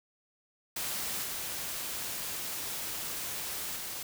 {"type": "noise with level steps", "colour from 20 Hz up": "white", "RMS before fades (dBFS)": [-35, -37, -39], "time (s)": [0.76, 4.03], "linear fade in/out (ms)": 5, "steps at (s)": [1.23, 3.76], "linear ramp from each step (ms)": 5, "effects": []}